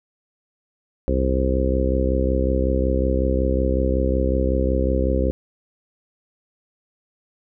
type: harmonic tone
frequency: 65.41 Hz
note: C2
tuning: in tune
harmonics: 1 / 2 / 3 / 4 / 5 / 6 / 7 / 8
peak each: -20 / -31 / -28 / -27 / -28 / -28 / -30 / -25 dBFS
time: 1.08-5.31 s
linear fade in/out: 0 ms
effects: none